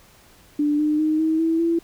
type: tone with pitch steps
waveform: sine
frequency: 294.8 / 302.4 / 310.2 / 318.2 / 326.3 / 334.7 Hz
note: D4 / D#4 / D#4 / D#4 / E4 / E4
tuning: +7 / -49 / -5 / +39 / -18 / +26 cents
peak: -17 dBFS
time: 0.59-1.79 s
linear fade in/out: 5 ms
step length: 200 ms
effects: pink hiss -52 dBFS RMS until 1.83 s